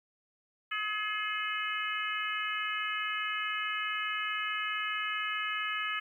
harmonic tone, 424.7 Hz, G#4, 39 cents sharp, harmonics 3 / 4 / 5 / 6 / 7, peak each -36 / -37 / -38 / -39 / -39 dBFS, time 0.71-6 s, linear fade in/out 10 ms, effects 11-bit

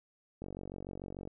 click train, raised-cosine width 2 ms, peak -29 dBFS, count 41, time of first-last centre 0.42-1.275 s, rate 46.8 Hz, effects none

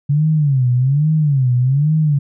sine tone with vibrato, 139.2 Hz, C#3, 8 cents sharp, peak -11 dBFS, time 0.09-2.19 s, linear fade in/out 10 ms, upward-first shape sine, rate 1.2 Hz, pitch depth 210 cents each way, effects none

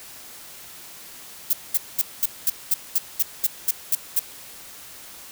violet noise bursts, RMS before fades -19 dBFS, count 12, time 1.5-4.194 s, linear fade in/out 5 ms, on 32 ms, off 210 ms, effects white hiss -42 dBFS RMS until 5.31 s

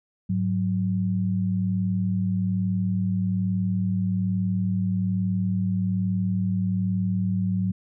sine tone pair together, 103.83 / 185 Hz, G#2 / F#3, 0 / 0 cents, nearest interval minor seventh, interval 1000 cents, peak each -26 / -23 dBFS, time 0.29-7.72 s, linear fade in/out 10 ms, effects none

